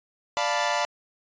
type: chord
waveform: sawtooth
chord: B half-diminished seventh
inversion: first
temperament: equal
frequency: 587.3 / 698.5 / 880 / 987.8 Hz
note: D5 / F5 / A5 / B5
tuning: 0 / 0 / 0 / 0 cents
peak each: -25 dBFS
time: 0.37-0.85 s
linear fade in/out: 0 ms
effects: resampled to 16000 Hz